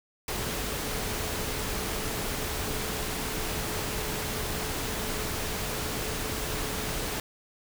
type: tone in noise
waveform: sine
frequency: 431.3 Hz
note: A4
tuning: 35 cents flat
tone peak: -41 dBFS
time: 0.28-7.2 s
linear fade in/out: 2 ms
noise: pink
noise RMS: -32 dBFS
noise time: 0.28-7.2 s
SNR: -12 dB
effects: none